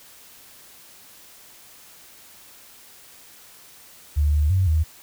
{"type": "tone with pitch steps", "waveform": "sine", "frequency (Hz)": [73.8, 74.5, 93.9, 78.8], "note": ["D2", "D2", "F#2", "D#2"], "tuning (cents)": [9, 25, 26, 23], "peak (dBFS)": -16, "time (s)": [4.16, 4.84], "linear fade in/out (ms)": 20, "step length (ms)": 170, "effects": ["white hiss -48 dBFS RMS until 5.02 s"]}